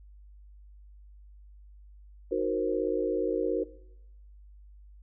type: chord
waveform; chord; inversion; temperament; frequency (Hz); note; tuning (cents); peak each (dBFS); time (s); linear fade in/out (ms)
sine; C half-diminished seventh; first; equal; 311.1 / 370 / 466.2 / 523.3; Eb4 / Gb4 / Bb4 / C5; 0 / 0 / 0 / 0; -34 / -30 / -30 / -33; 2.31-3.64; 10
effects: noise-tail reverb RT60 0.9 s tail -20 dB re dry + added 50 Hz sine -49 dBFS peak until 5.02 s